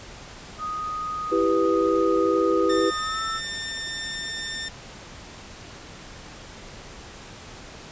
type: tone with pitch glide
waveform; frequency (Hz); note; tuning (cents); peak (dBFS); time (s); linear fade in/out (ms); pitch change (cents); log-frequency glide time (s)
sine; 1244.5 to 1318.5; D#6 to E6; 0 to 0; -27; 0.58-3.41; 50; +100; 2.98-3.24
type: chord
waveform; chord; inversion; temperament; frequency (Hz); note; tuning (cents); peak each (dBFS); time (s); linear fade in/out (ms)
sine; E minor; none; equal; 329.6 / 392 / 493.9; E4 / G4 / B4; 0 / 0 / 0; -23; 1.31-2.91; 20
type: tone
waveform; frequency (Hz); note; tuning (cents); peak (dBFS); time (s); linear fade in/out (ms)
15% pulse; 1802; A6; +41; -23; 2.69-4.69; 10
effects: pink hiss -42 dBFS RMS until 7.91 s + resampled to 16000 Hz